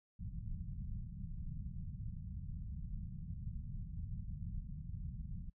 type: low-pass noise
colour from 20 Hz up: pink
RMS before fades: -44 dBFS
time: 0.19-5.5 s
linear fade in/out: 10 ms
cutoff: 190 Hz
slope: 48 dB/octave
effects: noise-tail reverb RT60 0.1 s tail -26 dB re dry